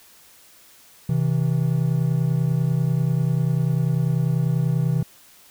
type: tone pair together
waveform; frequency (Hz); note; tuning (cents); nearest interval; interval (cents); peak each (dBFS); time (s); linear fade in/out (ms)
triangle; 130.81 / 161; C3 / E3; 0 / -41; major third; 359; -19; 1.09-5.03; 5
effects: white hiss -51 dBFS RMS until 5.5 s